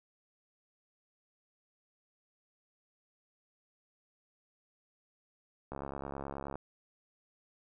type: click train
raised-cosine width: 1 ms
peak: -26 dBFS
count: 59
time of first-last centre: 5.72-6.556 s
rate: 69.4 Hz
effects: none